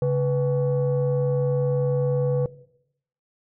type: tone pair together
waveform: sine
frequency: 138.6 / 493.9 Hz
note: C#3 / B4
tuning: 0 / 0 cents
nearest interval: octave + minor seventh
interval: 2200 cents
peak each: -20 dBFS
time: 0.02-2.46 s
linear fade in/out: 2 ms
effects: noise-tail reverb RT60 0.8 s tail -20 dB re dry + tanh soft clip ceiling -16 dBFS